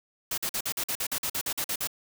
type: noise bursts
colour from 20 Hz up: white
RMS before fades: -30 dBFS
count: 14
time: 0.31-1.873 s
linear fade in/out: 5 ms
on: 68 ms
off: 47 ms
effects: none